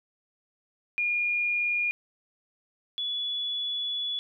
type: tone pair in turn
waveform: sine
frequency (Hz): 2426 / 3417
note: D#7 / G#7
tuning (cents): -44 / +49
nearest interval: tritone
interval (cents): 593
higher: second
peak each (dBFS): -24 / -28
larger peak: first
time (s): 0.98-1.91 / 2.98-4.19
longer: second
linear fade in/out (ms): 0
effects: none